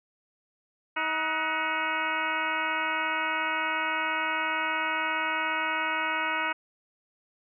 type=harmonic tone with a mistuned harmonic; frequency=317.1 Hz; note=D#4; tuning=33 cents sharp; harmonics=1 / 2 / 3 / 4 / 5 / 6 / 7 / 8 / 9; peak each=-41 / -39 / -32 / -34 / -32 / -36 / -34 / -36 / -40 dBFS; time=0.96-6.53 s; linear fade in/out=10 ms; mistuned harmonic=5; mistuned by=-110 cents; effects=none